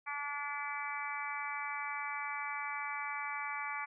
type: harmonic tone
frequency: 288.3 Hz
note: D4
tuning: 32 cents flat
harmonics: 3 / 4 / 5 / 6 / 7 / 8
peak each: -43 / -42 / -46 / -47 / -44 / -42 dBFS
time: 0.06-3.86 s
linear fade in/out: 20 ms
effects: none